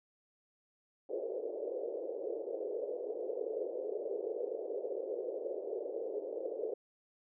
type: band-pass noise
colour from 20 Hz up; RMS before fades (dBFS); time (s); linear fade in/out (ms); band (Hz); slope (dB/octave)
white; -39; 1.09-6.74; 5; 390 to 530; 48
effects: none